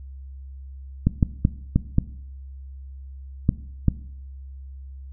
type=clicks; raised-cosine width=5 ms; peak=-4 dBFS; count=7; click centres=1.07 / 1.228 / 1.451 / 1.76 / 1.984 / 3.491 / 3.883 s; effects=noise-tail reverb RT60 0.7 s tail -18 dB re dry + added 67 Hz sine -36 dBFS peak until 5.12 s